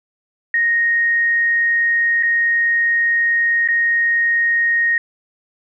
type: tone with dropouts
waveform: sine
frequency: 1864.7 Hz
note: A#6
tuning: in tune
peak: -13 dBFS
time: 0.54-4.98 s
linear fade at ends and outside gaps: 2 ms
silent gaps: 2.227-2.232 / 3.677-3.686 s
effects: none